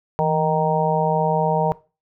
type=harmonic tone with a mistuned harmonic; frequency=155.56 Hz; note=D#3; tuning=in tune; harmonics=1 / 3 / 4 / 5 / 6; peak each=-23 / -23 / -23 / -23 / -23 dBFS; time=0.19-1.72 s; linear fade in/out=0 ms; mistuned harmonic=1; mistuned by=+85 cents; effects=noise-tail reverb RT60 0.3 s tail -19 dB re dry